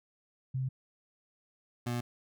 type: tone pair in turn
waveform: sine / 25% pulse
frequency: 130.81 / 120.75 Hz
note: C3 / B2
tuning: 0 / -39 cents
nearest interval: minor second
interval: 139 cents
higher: first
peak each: -30 / -28 dBFS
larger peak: second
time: 0.54-0.69 / 1.86-2.01 s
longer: neither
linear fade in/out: 10 ms
effects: none